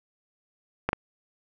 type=clicks; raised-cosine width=0.5 ms; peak=-9 dBFS; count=2; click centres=0.89 / 0.931 s; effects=none